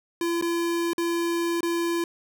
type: tone with dropouts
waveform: square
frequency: 339.7 Hz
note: F4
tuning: 48 cents flat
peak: -24 dBFS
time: 0.21-2.04 s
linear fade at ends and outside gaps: 2 ms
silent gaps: 0.413-0.423 / 0.933-0.98 / 1.607-1.63 s
effects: none